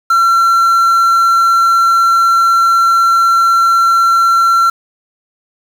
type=tone with quantisation; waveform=triangle; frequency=1358 Hz; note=F6; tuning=49 cents flat; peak=-5 dBFS; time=0.1-4.7 s; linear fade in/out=5 ms; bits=5; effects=none

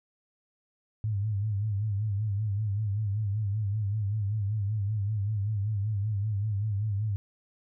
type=tone with vibrato; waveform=sine; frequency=103.83 Hz; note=G#2; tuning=in tune; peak=-26 dBFS; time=1.04-7.16 s; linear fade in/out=0 ms; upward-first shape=sine; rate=5.2 Hz; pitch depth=100 cents each way; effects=none

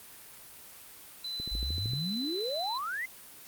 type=tone; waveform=sine; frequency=4018 Hz; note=B7; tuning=29 cents sharp; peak=-34 dBFS; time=1.24-2.78 s; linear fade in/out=5 ms
type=click train; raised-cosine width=3 ms; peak=-28 dBFS; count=8; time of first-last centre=1.4-1.934 s; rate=13.1 Hz
type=exponential sweep; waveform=sine; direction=up; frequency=45.56 to 2126 Hz; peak=-32 dBFS; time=1.51-3.06 s; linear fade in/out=10 ms
effects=white hiss -50 dBFS RMS until 3.47 s + Opus 32 kbps

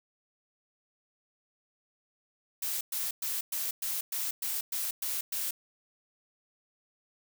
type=noise bursts; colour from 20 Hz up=blue; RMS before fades=-33 dBFS; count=10; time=2.62-5.51 s; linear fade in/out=5 ms; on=190 ms; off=110 ms; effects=none

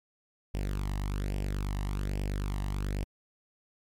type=tone with flanger; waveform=sawtooth; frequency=49.22 Hz; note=G1; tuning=8 cents sharp; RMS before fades=-32 dBFS; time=0.54-3.04 s; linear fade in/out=0 ms; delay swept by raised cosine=0.37 to 1.05 ms; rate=1.2 Hz; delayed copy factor=+0.65; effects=MP3 96 kbps

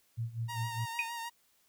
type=tone with tremolo; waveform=sine; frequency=115.3 Hz; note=A#2; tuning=19 cents flat; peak=-31 dBFS; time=0.17-0.86 s; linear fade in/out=20 ms; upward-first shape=sine; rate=5 Hz; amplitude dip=85%
type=tone with vibrato; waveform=sawtooth; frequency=931 Hz; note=A#5; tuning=2 cents flat; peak=-34 dBFS; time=0.48-1.3 s; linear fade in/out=20 ms; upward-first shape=sine; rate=6.5 Hz; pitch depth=32 cents each way
type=tone with exponential decay; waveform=sine; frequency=2487 Hz; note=D#7; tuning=1 cent flat; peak=-25 dBFS; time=0.99-1.11 s; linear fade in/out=1 ms; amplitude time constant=26 ms
effects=white hiss -70 dBFS RMS until 1.68 s

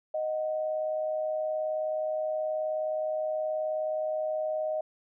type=tone pair together; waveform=sine; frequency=622.3 / 741.3 Hz; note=D#5 / F#5; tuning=0 / +3 cents; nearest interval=minor third; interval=303 cents; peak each=-28 / -38 dBFS; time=0.14-4.81 s; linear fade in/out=5 ms; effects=none

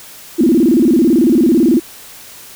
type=tone with vibrato; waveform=sine; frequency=284.4 Hz; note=C#4; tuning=45 cents sharp; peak=-7 dBFS; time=0.38-1.8 s; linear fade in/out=20 ms; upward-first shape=square; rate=18 Hz; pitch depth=280 cents each way; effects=white hiss -36 dBFS RMS until 2.55 s

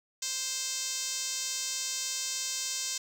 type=tone with band-pass filter; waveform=5% pulse; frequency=523.3 Hz; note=C5; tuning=in tune; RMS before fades=-34 dBFS; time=0.22-2.98 s; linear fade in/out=5 ms; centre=7300 Hz; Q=1.7; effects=none

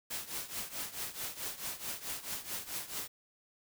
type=noise with tremolo; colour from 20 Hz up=white; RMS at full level=-37 dBFS; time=0.1-3.08 s; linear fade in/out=10 ms; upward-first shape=triangle; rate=4.6 Hz; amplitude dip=85%; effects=none

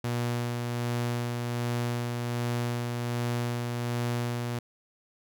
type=tone with tremolo; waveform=sawtooth; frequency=120 Hz; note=B2; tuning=49 cents flat; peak=-23 dBFS; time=0.04-4.59 s; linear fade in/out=5 ms; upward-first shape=sine; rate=1.3 Hz; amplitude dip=30%; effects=none

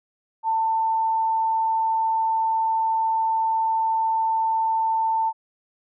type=tone; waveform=sine; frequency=893 Hz; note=A5; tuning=25 cents sharp; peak=-19 dBFS; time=0.43-5.33 s; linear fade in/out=50 ms; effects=none

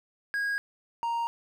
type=tone pair in turn; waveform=triangle; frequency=1640 / 932.2 Hz; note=G#6 / A#5; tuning=-22 / 0 cents; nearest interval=minor seventh; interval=978 cents; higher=first; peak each=-25 dBFS; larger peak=neither; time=0.34-0.58 / 1.03-1.27 s; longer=neither; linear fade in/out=0 ms; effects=none

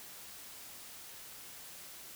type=silence; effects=white hiss -50 dBFS RMS until 2.15 s

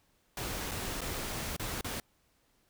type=noise with dropouts; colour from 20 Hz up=pink; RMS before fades=-37 dBFS; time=0.37-2 s; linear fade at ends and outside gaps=2 ms; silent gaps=0.712-0.716 / 1.008-1.015 / 1.565-1.596 / 1.811-1.844 s; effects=pink hiss -71 dBFS RMS until 2.69 s

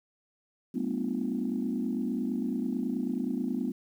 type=tone cluster; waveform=sine; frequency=193.9 / 223.5 / 252.7 / 299 / 347.8 Hz; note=G3 / A3 / B3 / D4 / F4; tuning=-19 / +27 / +40 / +31 / -7 cents; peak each=-36 / -33 / -31 / -37 / -39 dBFS; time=0.74-3.72 s; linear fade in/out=10 ms; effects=tanh soft clip ceiling -19 dBFS + 10-bit

